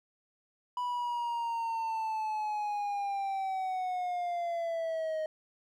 triangle linear sweep, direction down, 987.8 to 622.3 Hz, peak -29 dBFS, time 0.77-5.26 s, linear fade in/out 2 ms, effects none

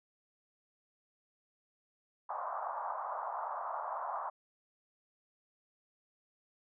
white band-pass noise, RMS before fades -39 dBFS, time 2.29-4.3 s, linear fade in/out 10 ms, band 640 to 1200 Hz, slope 48 dB/octave, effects none

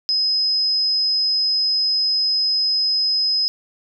sine tone, 5070 Hz, D#8, 32 cents sharp, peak -16 dBFS, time 0.09-3.48 s, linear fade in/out 0 ms, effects none

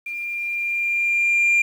sine tone with level ramp, 2392 Hz, D7, 31 cents sharp, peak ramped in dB -27 to -11 dBFS, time 0.06-1.62 s, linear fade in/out 5 ms, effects tanh soft clip ceiling -13 dBFS + 8-bit

